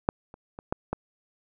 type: clicks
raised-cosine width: 1 ms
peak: -7 / -30 / -25 / -12 / -14 dBFS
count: 5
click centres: 0.089 / 0.341 / 0.589 / 0.725 / 0.93 s
effects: none